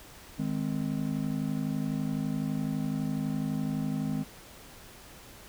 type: chord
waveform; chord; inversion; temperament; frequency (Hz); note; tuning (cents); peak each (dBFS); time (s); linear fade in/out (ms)
triangle; Ab major; second; just; 155.74 / 207.7 / 259.6; Eb3 / Ab3 / C4; +2 / 0 / -13; -31; 0.38-4.24; 20
effects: pink hiss -50 dBFS RMS until 5.48 s